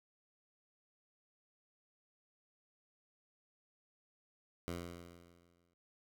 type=tone with exponential decay; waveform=10% pulse; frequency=86.5 Hz; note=F2; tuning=16 cents flat; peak=-30 dBFS; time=4.68-5.74 s; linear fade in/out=0 ms; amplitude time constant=230 ms; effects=none